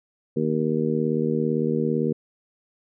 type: harmonic tone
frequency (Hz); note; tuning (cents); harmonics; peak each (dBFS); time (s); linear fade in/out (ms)
77.78; D#2; 0; 2 / 3 / 4 / 5 / 6; -27 / -25 / -30 / -27 / -27; 0.36-2.13; 10
effects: none